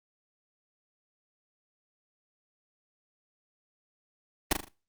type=noise with echo; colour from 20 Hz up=pink; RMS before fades=-22 dBFS; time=4.51-4.53 s; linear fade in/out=5 ms; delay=39 ms; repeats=4; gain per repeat=-7 dB; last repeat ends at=4.686 s; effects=noise-tail reverb RT60 0.3 s tail -20 dB re dry + Opus 32 kbps